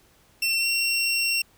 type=tone with pitch glide; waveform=25% pulse; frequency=2704 to 2732 Hz; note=E7 to F7; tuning=+43 to -39 cents; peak=-18 dBFS; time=0.42-1.42 s; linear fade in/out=5 ms; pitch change=+18 cents; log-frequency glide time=0.59-0.65 s; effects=pink hiss -59 dBFS RMS until 1.57 s